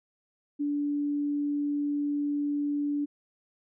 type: tone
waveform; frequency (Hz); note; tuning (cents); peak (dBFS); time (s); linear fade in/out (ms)
sine; 290; D4; -22; -26; 0.59-3.06; 20
effects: none